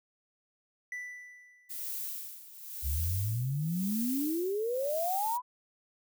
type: tone with exponential decay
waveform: triangle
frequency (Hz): 1979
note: B6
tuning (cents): +3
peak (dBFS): -33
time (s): 0.92-2.03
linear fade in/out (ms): 2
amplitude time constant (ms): 240
type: noise with tremolo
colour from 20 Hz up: violet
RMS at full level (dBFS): -37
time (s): 1.69-5.38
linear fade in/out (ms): 20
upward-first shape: sine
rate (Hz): 0.94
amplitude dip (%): 80
type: exponential sweep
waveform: sine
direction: up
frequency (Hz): 65.9 to 1020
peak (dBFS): -29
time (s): 2.82-5.42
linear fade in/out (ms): 50
effects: none